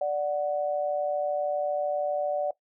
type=tone pair together; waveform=sine; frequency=587.3 / 740 Hz; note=D5 / F#5; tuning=0 / 0 cents; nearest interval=major third; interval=400 cents; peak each=-26 / -30 dBFS; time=0.01-2.51 s; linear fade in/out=5 ms; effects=noise-tail reverb RT60 0.1 s tail -18 dB re dry